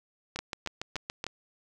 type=two click trains; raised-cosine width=0.2 ms; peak=-16 / -17 dBFS; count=7 / 4; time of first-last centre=0.39-1.241 / 0.36-1.266 s; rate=7.05 / 3.31 Hz; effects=none